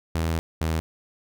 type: tone pair in turn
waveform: sawtooth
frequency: 81.5 / 80.42 Hz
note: E2 / E2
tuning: -19 / -42 cents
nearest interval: unison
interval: 23 cents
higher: first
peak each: -19 dBFS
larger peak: neither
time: 0.15-0.39 / 0.61-0.8 s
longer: first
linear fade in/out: 0 ms
effects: none